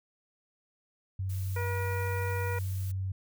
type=tone; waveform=sine; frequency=95.1 Hz; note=F#2; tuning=48 cents sharp; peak=-30 dBFS; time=1.19-3.12 s; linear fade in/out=5 ms
type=noise; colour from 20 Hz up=blue; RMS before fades=-48 dBFS; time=1.29-2.92 s; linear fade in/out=10 ms
type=harmonic tone; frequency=480 Hz; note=B4; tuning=49 cents flat; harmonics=1 / 2 / 3 / 4 / 5; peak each=-36 / -39 / -41 / -42 / -43 dBFS; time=1.56-2.59 s; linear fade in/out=5 ms
effects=none